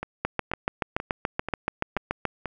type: two click trains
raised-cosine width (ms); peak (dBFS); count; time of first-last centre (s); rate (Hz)
0.5; -16 / -9; 6 / 15; 0.03-2.457 / 0.25-2.253; 2.06 / 6.99
effects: none